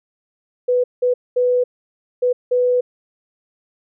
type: tone bursts at uneven times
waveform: sine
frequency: 495.5 Hz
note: B4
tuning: 6 cents sharp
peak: -13 dBFS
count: 5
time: 0.68-0.84 / 1.02-1.14 / 1.36-1.64 / 2.22-2.33 / 2.51-2.81 s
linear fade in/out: 10 ms
effects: none